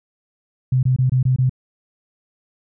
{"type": "tone bursts", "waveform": "sine", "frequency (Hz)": 128.7, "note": "C3", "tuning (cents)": -28, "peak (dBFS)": -13, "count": 6, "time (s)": [0.72, 1.495], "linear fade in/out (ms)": 5, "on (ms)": 110, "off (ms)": 23, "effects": []}